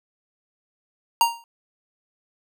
square tone with exponential decay, 932.3 Hz, A#5, in tune, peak -12 dBFS, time 1.21-1.44 s, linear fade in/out 1 ms, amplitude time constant 48 ms, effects none

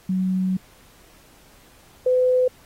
sine tone pair in turn, 186.5 / 506 Hz, F#3 / B4, +14 / +42 cents, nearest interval octave + perfect fourth, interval 1728 cents, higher second, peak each -19 / -15 dBFS, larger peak second, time 0.09-0.57 / 2.06-2.48 s, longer first, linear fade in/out 5 ms, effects pink hiss -53 dBFS RMS until 2.65 s + AAC 48 kbps

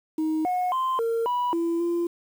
sine tone with pitch steps, 314.3 / 727 / 1041 / 459.1 / 980 / 336 / 342.8 Hz, D#4 / F#5 / C6 / A#4 / B5 / E4 / F4, +18 / -31 / -9 / -26 / -14 / +33 / -32 cents, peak -20 dBFS, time 0.18-2.07 s, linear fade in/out 5 ms, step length 270 ms, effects tanh soft clip ceiling -21 dBFS + 8-bit

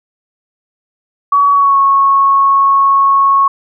sine tone with pitch glide, 1131 to 1100.7 Hz, C#6 to C#6, +34 to -13 cents, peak -6 dBFS, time 1.32-3.48 s, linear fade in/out 5 ms, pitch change -47 cents, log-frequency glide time 1.53-1.78 s, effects none

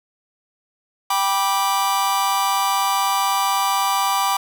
45% pulse chord, G major, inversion none, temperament just, 784 / 980 / 1176 Hz, G5 / B5 / D6, 0 / -14 / +2 cents, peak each -22 dBFS, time 1.1-4.37 s, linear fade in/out 5 ms, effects none

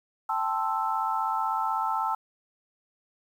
sine chord, A minor seventh, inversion third, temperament equal, 784 / 880 / 1046.5 / 1318.5 Hz, G5 / A5 / C6 / E6, 0 / 0 / 0 / 0 cents, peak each -33 / -28 / -34 / -30 dBFS, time 0.29-2.15 s, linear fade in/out 5 ms, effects 9-bit

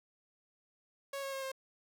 sawtooth tone with pitch steps, 553 / 545.7 / 538.5 / 531.4 Hz, C#5 / C#5 / C5 / C5, -4 / -27 / +50 / +27 cents, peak -34 dBFS, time 1.13-1.518 s, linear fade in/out 5 ms, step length 97 ms, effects none

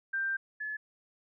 sine tone pair in turn, 1575 / 1715.9 Hz, G6 / A6, +8 / -44 cents, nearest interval minor second, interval 148 cents, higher second, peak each -29 / -34 dBFS, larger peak first, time 0.13-0.37 / 0.6-0.77 s, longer first, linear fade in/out 10 ms, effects none

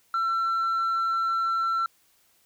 sine tone, 1347 Hz, E6, 37 cents sharp, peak -20 dBFS, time 0.14-1.86 s, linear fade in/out 2 ms, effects tanh soft clip ceiling -22 dBFS + white hiss -64 dBFS RMS until 2.45 s

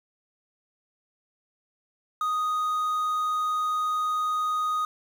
triangle tone with quantisation, 1244.5 Hz, D#6, in tune, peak -22 dBFS, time 2.21-4.85 s, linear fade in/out 2 ms, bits 8, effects none

